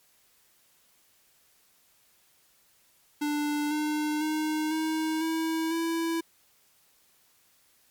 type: tone with pitch steps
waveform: square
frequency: 295.3 / 302 / 308.9 / 315.9 / 323.1 / 330.5 Hz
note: D4 / D4 / D#4 / D#4 / E4 / E4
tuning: +10 / +48 / -12 / +26 / -35 / +5 cents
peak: -27 dBFS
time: 3.21-6.21 s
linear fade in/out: 10 ms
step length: 500 ms
effects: white hiss -64 dBFS RMS until 7.9 s + MP3 96 kbps